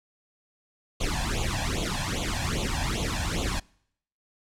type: noise with flanger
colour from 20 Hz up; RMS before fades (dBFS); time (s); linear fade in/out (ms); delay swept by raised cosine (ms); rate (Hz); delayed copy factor
pink; -28; 1-3.6; 10; 0.28 to 1.22; 2.5; +1
effects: noise-tail reverb RT60 0.7 s tail -26 dB re dry + low-pass 8000 Hz 12 dB/octave